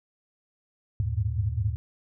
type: tone cluster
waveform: sine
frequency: 76.8 / 99.5 / 104.2 / 114.5 Hz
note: D#2 / G2 / G#2 / A#2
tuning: -22 / +26 / +6 / -31 cents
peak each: -30 dBFS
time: 1-1.76 s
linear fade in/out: 0 ms
effects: none